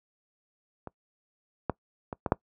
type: clicks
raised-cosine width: 1 ms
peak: -24 / -12 / -20 / -14 / -6 dBFS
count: 5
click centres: 0.873 / 1.697 / 2.128 / 2.262 / 2.321 s
effects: noise-tail reverb RT60 0.1 s tail -23 dB re dry + high-pass 60 Hz 12 dB/octave